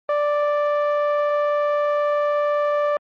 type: tone with low-pass filter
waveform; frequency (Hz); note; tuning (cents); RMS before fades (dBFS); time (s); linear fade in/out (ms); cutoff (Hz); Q
sawtooth; 587.3; D5; 0; -20; 0.09-2.97; 2; 1200; 1.1
effects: MP3 32 kbps